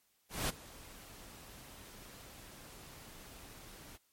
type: noise with ADSR envelope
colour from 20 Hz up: pink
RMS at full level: -33 dBFS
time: 0.29-3.98 s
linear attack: 200 ms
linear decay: 18 ms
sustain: -20 dB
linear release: 26 ms
effects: white hiss -74 dBFS RMS until 4.12 s + MP3 64 kbps